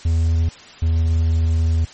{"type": "tone pair in turn", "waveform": "triangle", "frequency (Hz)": [82, 81.48], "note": ["E2", "E2"], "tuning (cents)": [-9, -20], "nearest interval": "unison", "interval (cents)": 11, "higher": "first", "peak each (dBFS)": -12, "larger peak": "neither", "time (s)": [[0.05, 0.49], [0.82, 1.85]], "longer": "second", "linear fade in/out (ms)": 5, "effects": ["white hiss -41 dBFS RMS until 1.93 s", "MP3 32 kbps"]}